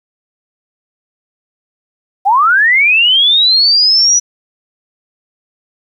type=linear sweep; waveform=sine; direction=up; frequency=740 to 5920 Hz; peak=-6 dBFS; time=2.25-4.2 s; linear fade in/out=20 ms; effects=8-bit